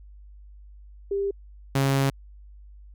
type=tone pair in turn; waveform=sine / sawtooth; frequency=397.6 / 136.65 Hz; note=G4 / C#3; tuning=+25 / -24 cents; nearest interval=octave + tritone; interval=1849 cents; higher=first; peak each=-23 / -16 dBFS; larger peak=second; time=1.11-1.31 / 1.75-2.1 s; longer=second; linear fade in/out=5 ms; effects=added 50 Hz sine -44 dBFS peak until 2.94 s